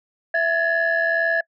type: tone cluster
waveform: sine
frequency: 663 / 1680 / 1762 Hz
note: E5 / G#6 / A6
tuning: +10 / +19 / +2 cents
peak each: -21 / -19 / -24 dBFS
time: 0.34-1.41 s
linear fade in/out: 5 ms
effects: noise-tail reverb RT60 0.1 s tail -25 dB re dry + tanh soft clip ceiling -11 dBFS